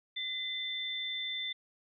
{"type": "tone pair together", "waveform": "sine", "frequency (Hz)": [2041, 3544], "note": ["C7", "A7"], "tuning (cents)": [-44, 12], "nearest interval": "minor seventh", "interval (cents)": 956, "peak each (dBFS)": [-40, -35], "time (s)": [0.16, 1.53], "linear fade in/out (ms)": 10, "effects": []}